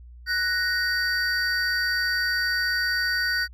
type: tone cluster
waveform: triangle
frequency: 1482 / 1869 / 4631 Hz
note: F#6 / A#6 / D8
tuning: +2 / +4 / -25 cents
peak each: -23 / -26 / -27 dBFS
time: 0.26-3.48 s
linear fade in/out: 50 ms
effects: added 60 Hz sine -42 dBFS peak until 3.53 s